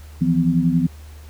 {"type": "tone cluster", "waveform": "sine", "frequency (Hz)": [163.1, 173.9, 252.9], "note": ["E3", "F3", "B3"], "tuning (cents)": [-18, -7, 41], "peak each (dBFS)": -19, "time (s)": [0.21, 0.87], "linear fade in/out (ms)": 10, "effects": ["added 75 Hz sine -37 dBFS peak until 1.29 s", "pink hiss -49 dBFS RMS until 1.29 s"]}